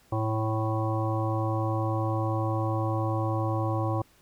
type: harmonic tone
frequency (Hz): 110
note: A2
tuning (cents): 0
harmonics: 1 / 3 / 5 / 7 / 9 / 10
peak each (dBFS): -27 / -32 / -34 / -35 / -37 / -37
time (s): 0.12-4.02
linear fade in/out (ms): 5
effects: pink hiss -61 dBFS RMS until 4.21 s